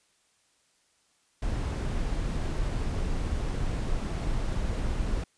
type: noise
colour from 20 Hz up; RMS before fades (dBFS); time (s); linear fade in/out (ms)
brown; -29; 1.42-5.24; 5
effects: white hiss -68 dBFS RMS until 5.37 s + resampled to 22050 Hz